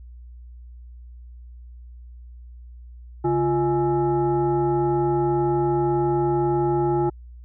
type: tone with frequency modulation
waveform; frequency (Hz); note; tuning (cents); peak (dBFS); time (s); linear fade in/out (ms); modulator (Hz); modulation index
sine; 348.8; F4; -2; -18; 3.24-7.1; 10; 487; 0.94
effects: added 60 Hz sine -39 dBFS peak until 7.44 s